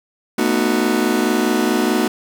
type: chord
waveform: 40% pulse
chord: B dominant seventh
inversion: third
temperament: just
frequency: 222.2 / 246.9 / 308.7 / 370.4 Hz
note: A3 / B3 / D#4 / F#4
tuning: +17 / 0 / -14 / +2 cents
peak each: -20 dBFS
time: 0.38-2.08 s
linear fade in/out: 5 ms
effects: 8-bit